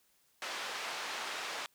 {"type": "band-pass noise", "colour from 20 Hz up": "pink", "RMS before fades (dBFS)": -40, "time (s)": [0.42, 1.66], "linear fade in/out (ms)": 0, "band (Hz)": [770, 5000], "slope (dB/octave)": 12, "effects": ["white hiss -71 dBFS RMS until 1.74 s"]}